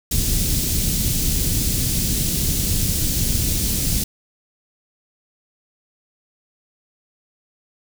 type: band-stop noise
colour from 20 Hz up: pink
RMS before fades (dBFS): -20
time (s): 0.11-4.04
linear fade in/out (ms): 5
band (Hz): 210 to 5100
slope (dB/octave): 12
effects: none